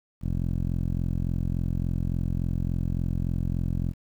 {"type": "tone with low-pass filter", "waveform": "10% pulse", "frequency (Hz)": 43.51, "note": "F1", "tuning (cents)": -6, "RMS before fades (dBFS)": -27, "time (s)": [0.21, 3.94], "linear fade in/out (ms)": 50, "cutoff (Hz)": 200, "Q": 0.74, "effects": ["9-bit"]}